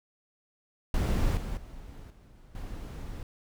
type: noise with level steps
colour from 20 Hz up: brown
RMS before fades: -26 / -34 / -45 / -53 / -39 dBFS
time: 0.94-3.23 s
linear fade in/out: 2 ms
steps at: 1.37 / 1.57 / 2.1 / 2.55 s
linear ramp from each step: 2 ms
effects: none